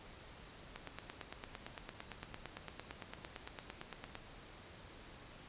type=click train; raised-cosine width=0.3 ms; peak=-28 dBFS; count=31; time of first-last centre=0.76-4.154 s; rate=8.84 Hz; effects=pink hiss -55 dBFS RMS until 5.48 s + resampled to 8000 Hz